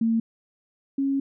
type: tone pair in turn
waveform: sine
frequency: 226.9 / 274.3 Hz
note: A#3 / C#4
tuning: -47 / -18 cents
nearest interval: minor third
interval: 329 cents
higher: second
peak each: -19 / -21 dBFS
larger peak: first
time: 0.01-0.2 / 0.98-1.2 s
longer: second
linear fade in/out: 5 ms
effects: none